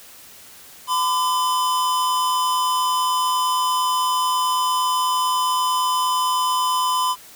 square tone pair together, 1013 / 1181.9 Hz, B5 / D6, +44 / +11 cents, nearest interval minor third, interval 267 cents, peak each -19 / -29 dBFS, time 0.87-7.16 s, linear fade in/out 50 ms, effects white hiss -44 dBFS RMS until 7.35 s

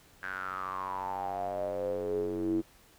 square tone with band-pass filter sweep, 47 Hz, F#1, 28 cents sharp, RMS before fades -34 dBFS, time 0.22-2.62 s, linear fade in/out 20 ms, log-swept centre 1600 to 310 Hz, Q 9.6, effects pink hiss -60 dBFS RMS until 2.98 s

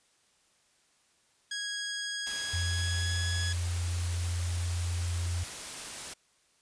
15% pulse tone with pitch glide, 1652 to 1679.9 Hz, G#6 to G#6, -10 to +19 cents, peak -27 dBFS, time 1.51-3.53 s, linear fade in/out 5 ms, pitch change +29 cents, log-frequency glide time 2.23-3.18 s
white noise, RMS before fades -40 dBFS, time 2.26-6.14 s, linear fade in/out 10 ms
sine tone, 87.31 Hz, F2, in tune, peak -29 dBFS, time 2.53-5.44 s, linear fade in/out 10 ms
effects white hiss -68 dBFS RMS until 6.61 s + resampled to 22050 Hz

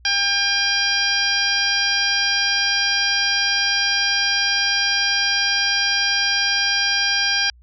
harmonic tone, 801 Hz, G5, 37 cents sharp, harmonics 1 / 2 / 3 / 4 / 5 / 6 / 7, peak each -31 / -22 / -26 / -24 / -31 / -22 / -25 dBFS, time 0.05-7.5 s, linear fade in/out 2 ms, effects added 60 Hz sine -46 dBFS peak until 7.62 s

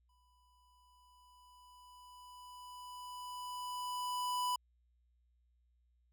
square tone with exponential growth, 992 Hz, B5, 7 cents sharp, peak -33 dBFS, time 0.09-4.56 s, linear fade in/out 5 ms, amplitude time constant 970 ms, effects added 60 Hz sine -70 dBFS peak until 6.12 s

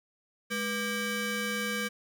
20% pulse ring-modulated tone, 698 Hz, F5, 1 cent flat, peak -22 dBFS, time 0.5-1.89 s, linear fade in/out 20 ms, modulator 907 Hz, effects none

